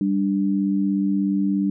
sine tone pair together, 196.84 / 293.7 Hz, G3 / D4, +7 / 0 cents, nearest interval perfect fifth, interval 693 cents, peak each -20 / -22 dBFS, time 0.01-1.7 s, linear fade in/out 2 ms, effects none

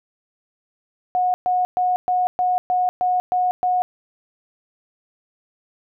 sine tone bursts, 728 Hz, F#5, 28 cents flat, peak -16 dBFS, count 9, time 1.15-3.82 s, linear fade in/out 0 ms, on 190 ms, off 120 ms, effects none

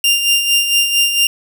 sawtooth tone with tremolo, 2794 Hz, F7, in tune, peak -6 dBFS, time 0.04-1.27 s, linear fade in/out 2 ms, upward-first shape sine, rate 4.4 Hz, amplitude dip 55%, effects none

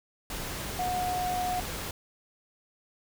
sine tone in noise, 726 Hz, F#5, 33 cents flat, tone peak -28 dBFS, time 0.79-1.6 s, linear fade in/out 2 ms, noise pink, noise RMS -36 dBFS, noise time 0.3-1.91 s, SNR +5 dB, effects none

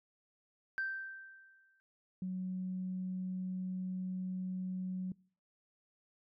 sine tone with exponential decay, 1562 Hz, G6, 7 cents flat, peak -31 dBFS, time 0.78-1.8 s, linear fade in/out 0 ms, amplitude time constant 220 ms
sine tone, 185 Hz, F#3, in tune, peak -35 dBFS, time 2.22-5.12 s, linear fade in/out 2 ms
effects noise-tail reverb RT60 0.5 s tail -25 dB re dry + tanh soft clip ceiling -29 dBFS

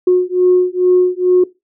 sine beating tone pair, 362 / 364.3 Hz, F#4 / F#4, -38 / -27 cents, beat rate 2.3 Hz, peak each -11 dBFS, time 0.07-1.44 s, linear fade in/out 5 ms, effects noise-tail reverb RT60 0.2 s tail -18 dB re dry + tanh soft clip ceiling -2 dBFS

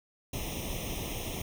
pink noise with comb filter, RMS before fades -36 dBFS, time 0.33-1.42 s, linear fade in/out 5 ms, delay 0.33 ms, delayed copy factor +0.95, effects none

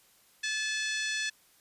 harmonic tone with a mistuned harmonic, 865 Hz, A5, 30 cents flat, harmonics 2 / 3 / 4 / 5 / 6 / 7 / 8 / 9 / 10, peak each -33 / -37 / -38 / -40 / -43 / -41 / -47 / -47 / -48 dBFS, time 0.43-1.3 s, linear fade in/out 10 ms, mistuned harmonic 7, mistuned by -37 cents, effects white hiss -63 dBFS RMS until 1.6 s + resampled to 32000 Hz

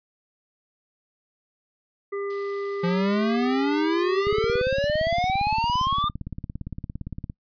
harmonic tone, 400 Hz, G4, 35 cents sharp, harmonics 1 / 3 / 5, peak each -27 / -37 / -41 dBFS, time 2.12-4.62 s, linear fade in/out 10 ms
violet noise, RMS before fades -35 dBFS, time 2.3-6.03 s, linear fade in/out 2 ms
square exponential sweep, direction up, 171 to 1215 Hz, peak -22 dBFS, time 2.83-6.09 s, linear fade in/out 10 ms
click train, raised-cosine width 5 ms, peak -20 dBFS, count 54, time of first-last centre 4.27-7.299 s, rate 17.5 Hz
effects noise-tail reverb RT60 0.1 s tail -25 dB re dry + resampled to 11025 Hz

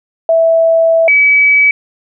sine tone pair in turn, 657 / 2284 Hz, E5 / D7, -6 / -49 cents, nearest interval octave + minor seventh, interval 2157 cents, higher second, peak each -6 / -5 dBFS, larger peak second, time 0.29-1.08 / 1.08-1.71 s, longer first, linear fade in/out 2 ms, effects none

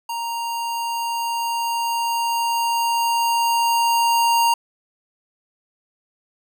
square tone with level ramp, 932.3 Hz, A#5, in tune, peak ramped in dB -25 to -15 dBFS, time 0.09-4.54 s, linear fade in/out 5 ms, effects none

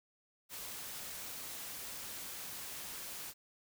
white noise, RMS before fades -45 dBFS, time 0.49-3.34 s, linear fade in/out 50 ms, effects none

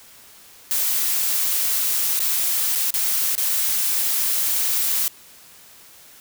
blue noise with dropouts, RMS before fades -21 dBFS, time 0.71-5.08 s, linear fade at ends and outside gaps 0 ms, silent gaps 2.192-2.203 / 2.752-2.757 / 2.905-2.94 / 3.352-3.379 s, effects white hiss -47 dBFS RMS until 6.2 s

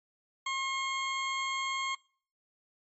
20% pulse tone, 1075 Hz, C6, 47 cents sharp, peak -26 dBFS, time 0.46-1.95 s, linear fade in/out 5 ms, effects noise-tail reverb RT60 0.5 s tail -25 dB re dry + MP3 32 kbps

